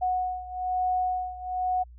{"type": "beating tone pair", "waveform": "sine", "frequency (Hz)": [734, 735.1], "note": ["F#5", "F#5"], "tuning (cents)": [-14, -11], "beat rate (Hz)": 1.1, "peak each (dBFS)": [-27, -30], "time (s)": [0.01, 1.84], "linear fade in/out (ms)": 20, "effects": ["added 60 Hz sine -45 dBFS peak until 1.98 s"]}